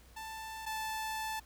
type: tone pair in turn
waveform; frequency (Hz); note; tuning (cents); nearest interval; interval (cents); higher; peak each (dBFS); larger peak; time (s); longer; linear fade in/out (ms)
sawtooth; 884 / 876.9; A5 / A5; +8 / -6; unison; 14; first; -38 / -32; second; 0.16-0.66 / 0.66-1.4; second; 10
effects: added 60 Hz sine -58 dBFS peak until 1.45 s + pink hiss -62 dBFS RMS until 1.45 s